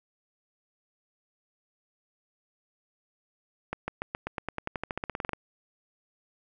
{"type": "accelerating click train", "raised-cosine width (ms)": 0.5, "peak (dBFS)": -16, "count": 20, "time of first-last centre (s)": [3.73, 5.333], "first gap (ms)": 150, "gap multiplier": 0.93, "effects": []}